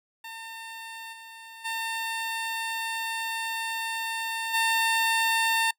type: tone with level steps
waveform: 15% pulse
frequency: 904 Hz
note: A5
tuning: 47 cents sharp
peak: -32 / -37 / -23 / -16 dBFS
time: 0.24-5.71 s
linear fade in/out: 5 ms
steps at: 1.12 / 1.64 / 4.53 s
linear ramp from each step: 20 ms
effects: noise-tail reverb RT60 0.1 s tail -25 dB re dry